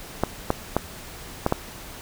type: clicks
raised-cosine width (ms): 1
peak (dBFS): -5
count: 5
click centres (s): 0.236 / 0.504 / 0.766 / 1.464 / 1.524
effects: pink hiss -40 dBFS RMS until 2.01 s